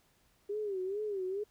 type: tone with vibrato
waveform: sine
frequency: 397.4 Hz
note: G4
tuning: 24 cents sharp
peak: -33 dBFS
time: 0.49-1.44 s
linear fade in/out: 10 ms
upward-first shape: sine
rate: 2.3 Hz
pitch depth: 130 cents each way
effects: pink hiss -70 dBFS RMS until 1.5 s